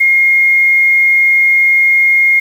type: tone with quantisation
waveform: sine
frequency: 2139 Hz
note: C7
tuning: 38 cents sharp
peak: -6 dBFS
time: 0-2.4 s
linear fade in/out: 10 ms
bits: 6
effects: none